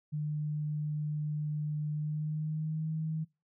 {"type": "tone with pitch glide", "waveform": "sine", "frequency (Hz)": [150.6, 158], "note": ["D3", "D#3"], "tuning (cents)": [44, 27], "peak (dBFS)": -31, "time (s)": [0.12, 3.25], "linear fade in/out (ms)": 20, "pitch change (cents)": 83, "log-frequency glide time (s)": [1.94, 2.9], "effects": ["noise-tail reverb RT60 0.3 s tail -25 dB re dry"]}